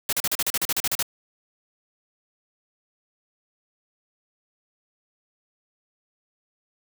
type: noise bursts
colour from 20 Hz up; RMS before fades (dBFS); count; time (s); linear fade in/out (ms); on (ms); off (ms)
white; -24; 13; 0.09-1.027; 2; 37; 38
effects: none